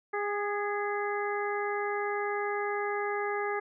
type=harmonic tone with a mistuned harmonic; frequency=409.8 Hz; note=G#4; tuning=23 cents flat; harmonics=1 / 2 / 3 / 4 / 5; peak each=-32 / -35 / -37 / -38 / -39 dBFS; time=0.13-3.6 s; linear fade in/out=10 ms; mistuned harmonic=4; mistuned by=+31 cents; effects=none